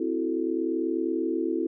sine chord, F# half-diminished seventh, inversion second, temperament equal, 261.6 / 329.6 / 370 / 440 Hz, C4 / E4 / F#4 / A4, 0 / 0 / 0 / 0 cents, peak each -32 / -27 / -31 / -33 dBFS, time 0-1.67 s, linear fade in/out 5 ms, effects none

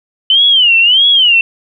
sine tone with vibrato, 3004 Hz, F#7, 26 cents sharp, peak -5 dBFS, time 0.3-1.41 s, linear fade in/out 2 ms, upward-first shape sine, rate 1.6 Hz, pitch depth 190 cents each way, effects none

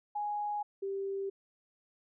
sine tone pair in turn, 830.6 / 392 Hz, G#5 / G4, 0 / 0 cents, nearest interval octave + minor second, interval 1300 cents, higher first, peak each -32 / -33 dBFS, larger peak first, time 0.15-0.63 / 0.82-1.3 s, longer neither, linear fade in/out 10 ms, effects none

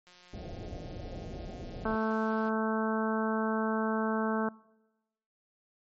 click train, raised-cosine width 0.2 ms, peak -39 dBFS, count 434, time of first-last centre 0.07-2.489 s, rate 179 Hz
pink low-pass noise, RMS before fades -41 dBFS, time 0.33-1.96 s, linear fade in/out 5 ms, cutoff 770 Hz, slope 96 dB/octave
harmonic tone, 220 Hz, A3, in tune, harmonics 1 / 2 / 3 / 4 / 5 / 6 / 7, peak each -31 / -34 / -36 / -37 / -38 / -39 / -39 dBFS, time 1.85-4.49 s, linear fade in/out 5 ms
effects noise-tail reverb RT60 1.0 s tail -24 dB re dry + MP3 32 kbps

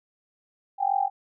sine tone with amplitude modulation, 790 Hz, G5, 13 cents sharp, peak -17 dBFS, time 0.78-1.1 s, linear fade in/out 50 ms, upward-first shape sine, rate 44.8 Hz, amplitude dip 95%, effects none

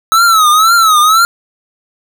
square tone with vibrato, 1295 Hz, E6, 31 cents flat, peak -6 dBFS, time 0.12-1.25 s, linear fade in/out 0 ms, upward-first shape triangle, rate 2 Hz, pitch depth 140 cents each way, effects none

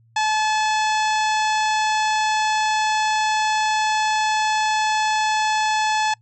harmonic tone, 862 Hz, A5, 36 cents flat, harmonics 1 / 2 / 3 / 4 / 5 / 6 / 7 / 8 / 9, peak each -19 / -25 / -29 / -31 / -33 / -35 / -36 / -37 / -38 dBFS, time 0.16-6.14 s, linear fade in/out 5 ms, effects noise-tail reverb RT60 0.1 s tail -26 dB re dry + added 114 Hz sine -53 dBFS peak until 6.21 s

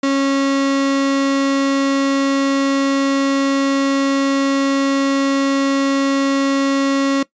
35% pulse tone, 274.4 Hz, C#4, 17 cents flat, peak -12 dBFS, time 0.03-7.23 s, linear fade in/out 5 ms, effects noise-tail reverb RT60 0.1 s tail -19 dB re dry + resampled to 16000 Hz

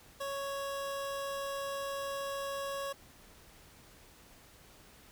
25% pulse tone, 554.4 Hz, C#5, in tune, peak -32 dBFS, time 0.2-2.93 s, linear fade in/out 10 ms, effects pink hiss -58 dBFS RMS until 5.11 s

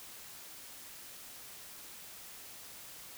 silence, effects white hiss -50 dBFS RMS until 3.17 s

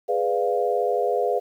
sine chord, G# diminished seventh, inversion none, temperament equal, 415.3 / 493.9 / 587.3 / 698.5 Hz, G#4 / B4 / D5 / F5, 0 / 0 / 0 / 0 cents, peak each -25 / -24 / -29 / -25 dBFS, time 0.08-1.4 s, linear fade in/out 20 ms, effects 9-bit

